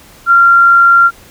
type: tone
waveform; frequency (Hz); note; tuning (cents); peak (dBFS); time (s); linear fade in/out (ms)
sine; 1381; F6; -20; -3; 0.26-1.11; 50
effects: pink hiss -40 dBFS RMS until 1.3 s